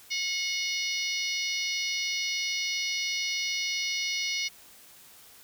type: harmonic tone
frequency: 727 Hz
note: F#5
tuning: 31 cents flat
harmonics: 3 / 4 / 5 / 6 / 7 / 8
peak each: -32 / -36 / -38 / -36 / -35 / -37 dBFS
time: 0.1-4.49 s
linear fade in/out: 20 ms
effects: white hiss -53 dBFS RMS until 5.43 s